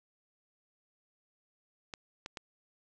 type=clicks; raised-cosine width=0.2 ms; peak=-23 dBFS; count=3; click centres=1.938 / 2.261 / 2.372 s; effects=resampled to 22050 Hz